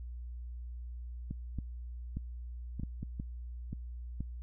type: clicks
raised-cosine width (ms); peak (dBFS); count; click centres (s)
5; -25; 9; 1.31 / 1.587 / 2.17 / 2.797 / 2.834 / 3.03 / 3.199 / 3.73 / 4.206
effects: added 60 Hz sine -40 dBFS peak until 4.42 s